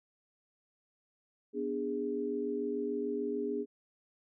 sine chord, G# diminished, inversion first, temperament equal with one note detuned, 246.9 / 293.7 / 410.3 Hz, B3 / D4 / G#4, 0 / 0 / -21 cents, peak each -38 / -38 / -34 dBFS, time 1.53-3.66 s, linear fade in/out 50 ms, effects none

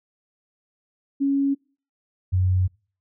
sine tone pair in turn, 277.2 / 92.32 Hz, C#4 / F#2, 0 / -3 cents, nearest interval octave + perfect fifth, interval 1903 cents, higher first, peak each -18 / -17 dBFS, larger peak second, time 1.2-1.55 / 2.32-2.68 s, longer second, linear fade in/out 20 ms, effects noise-tail reverb RT60 0.4 s tail -25 dB re dry

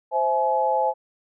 sine chord, C augmented, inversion none, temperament equal with one note detuned, 523.3 / 659.3 / 849.5 Hz, C5 / E5 / G#5, 0 / 0 / +39 cents, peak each -24 / -26 / -21 dBFS, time 0.11-0.94 s, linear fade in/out 50 ms, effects none

